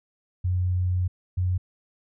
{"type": "tone pair in turn", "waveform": "sine", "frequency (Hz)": [90.7, 91.03], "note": ["F#2", "F#2"], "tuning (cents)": [-34, -28], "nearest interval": "unison", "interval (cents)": 6, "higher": "second", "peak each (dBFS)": -21, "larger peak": "neither", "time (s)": [[0.44, 1.08], [1.37, 1.58]], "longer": "first", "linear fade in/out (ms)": 10, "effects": []}